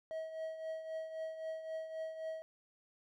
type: tone with tremolo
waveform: triangle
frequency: 640 Hz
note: D#5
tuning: 49 cents sharp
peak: -35 dBFS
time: 0.11-2.42 s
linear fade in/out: 0 ms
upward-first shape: triangle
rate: 3.8 Hz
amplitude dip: 65%
effects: none